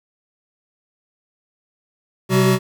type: tone cluster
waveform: square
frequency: 128.6 / 191 / 375.7 Hz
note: C3 / G3 / F#4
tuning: -30 / -45 / +26 cents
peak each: -18 dBFS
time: 2.29-2.59 s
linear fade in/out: 50 ms
effects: 8-bit